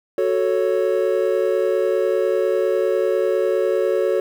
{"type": "chord", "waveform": "triangle", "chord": "F# minor", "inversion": "none", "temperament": "equal", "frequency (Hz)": [370, 440, 554.4], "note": ["F#4", "A4", "C#5"], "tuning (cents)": [0, 0, 0], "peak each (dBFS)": -19, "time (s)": [0.18, 4.2], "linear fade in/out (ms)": 2, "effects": ["8-bit"]}